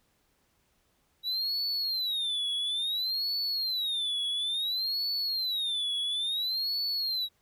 triangle tone with vibrato, 3872 Hz, B7, 35 cents flat, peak -27 dBFS, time 1.23-7.29 s, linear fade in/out 50 ms, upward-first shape sine, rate 0.58 Hz, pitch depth 240 cents each way, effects pink hiss -71 dBFS RMS until 7.41 s

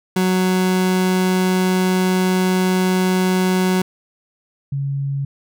30% pulse / sine tone pair in turn, 185 / 138.96 Hz, F#3 / C#3, 0 / +5 cents, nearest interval perfect fourth, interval 495 cents, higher first, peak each -12 / -19 dBFS, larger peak first, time 0.16-3.82 / 4.72-5.25 s, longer first, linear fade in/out 5 ms, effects none

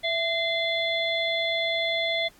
harmonic tone with a mistuned harmonic, 690 Hz, F5, 21 cents flat, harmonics 1 / 3 / 5 / 6, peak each -28 / -28 / -28 / -39 dBFS, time 0.03-2.29 s, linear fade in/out 20 ms, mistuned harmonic 1, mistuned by -70 cents, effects pink hiss -57 dBFS RMS until 2.39 s + AAC 64 kbps

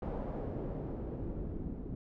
pink noise with low-pass filter sweep, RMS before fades -39 dBFS, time 0.02-1.95 s, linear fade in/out 2 ms, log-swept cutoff 680 to 270 Hz, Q 1.2, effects none

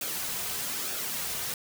white noise with flanger, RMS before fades -33 dBFS, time 0.01-1.54 s, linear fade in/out 2 ms, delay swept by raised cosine 0.98 to 3.68 ms, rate 1.1 Hz, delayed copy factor -0.5, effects none

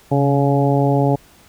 harmonic tone with a mistuned harmonic, 140.5 Hz, C#3, 24 cents sharp, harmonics 1 / 2 / 3 / 4 / 5 / 6, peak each -16 / -19 / -21 / -22 / -23 / -24 dBFS, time 0.11-1.16 s, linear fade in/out 10 ms, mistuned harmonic 1, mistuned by -39 cents, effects pink hiss -49 dBFS RMS until 1.48 s

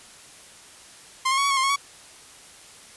sawtooth tone with pitch steps, 1048 / 1077 / 1115 / 1126 / 1096 / 1054 / 1096 / 1126 Hz, C6 / C6 / C#6 / C#6 / C#6 / C6 / C#6 / C#6, +2 / +50 / +10 / +27 / -20 / +12 / -20 / +27 cents, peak -16 dBFS, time 1.25-1.762 s, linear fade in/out 10 ms, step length 64 ms, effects white hiss -47 dBFS RMS until 2.96 s + resampled to 24000 Hz

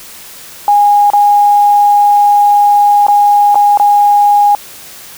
sine tone with dropouts, 821 Hz, G#5, 20 cents flat, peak -4 dBFS, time 0.68-4.55 s, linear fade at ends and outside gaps 1 ms, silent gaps 1.102-1.134 / 3.067-3.083 / 3.546-3.555 / 3.774-3.798 s, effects white hiss -32 dBFS RMS until 5.17 s

